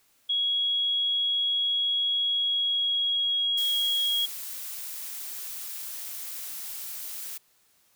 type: tone with pitch glide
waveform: sine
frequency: 3322 to 3301 Hz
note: G#7 to G#7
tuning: 0 to -11 cents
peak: -23 dBFS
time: 0.29-4.26 s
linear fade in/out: 10 ms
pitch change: -11 cents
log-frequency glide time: 2.17-3.37 s
type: noise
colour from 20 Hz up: blue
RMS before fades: -37 dBFS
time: 3.57-7.38 s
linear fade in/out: 10 ms
effects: white hiss -65 dBFS RMS until 7.95 s